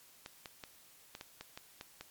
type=clicks; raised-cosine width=0.2 ms; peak=-27 dBFS; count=9; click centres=0.261 / 0.458 / 0.638 / 1.151 / 1.211 / 1.41 / 1.575 / 1.811 / 2.01 s; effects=white hiss -61 dBFS RMS until 2.1 s + MP3 96 kbps